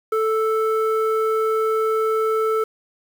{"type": "tone with low-pass filter", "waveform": "square", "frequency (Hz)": 440, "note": "A4", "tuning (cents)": 0, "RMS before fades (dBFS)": -20, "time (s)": [0.12, 2.64], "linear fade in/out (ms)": 5, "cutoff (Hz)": 1200, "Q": 2.4, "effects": ["7-bit"]}